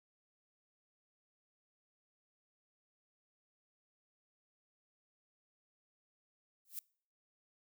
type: noise with exponential growth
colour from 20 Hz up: violet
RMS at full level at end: -38 dBFS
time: 6.65-6.79 s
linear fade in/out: 2 ms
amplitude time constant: 30 ms
effects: noise-tail reverb RT60 0.5 s tail -25 dB re dry